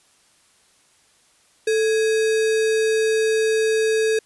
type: tone with sample-and-hold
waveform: sine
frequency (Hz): 440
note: A4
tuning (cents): 0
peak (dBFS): -16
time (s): 1.67-4.19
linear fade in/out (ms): 5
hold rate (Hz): 2100
effects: white hiss -58 dBFS RMS until 4.25 s + resampled to 24000 Hz